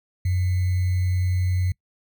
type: tone with sample-and-hold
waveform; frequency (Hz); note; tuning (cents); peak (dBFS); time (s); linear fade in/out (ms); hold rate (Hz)
sine; 91.1; F#2; -26; -19; 0.25-1.72; 5; 2100
effects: noise-tail reverb RT60 0.1 s tail -24 dB re dry